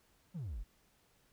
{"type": "exponential sweep", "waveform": "triangle", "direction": "down", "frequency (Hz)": [196, 38], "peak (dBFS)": -36, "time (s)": [0.34, 0.64], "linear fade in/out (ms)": 20, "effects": ["tanh soft clip ceiling -34 dBFS", "pink hiss -71 dBFS RMS until 1.32 s"]}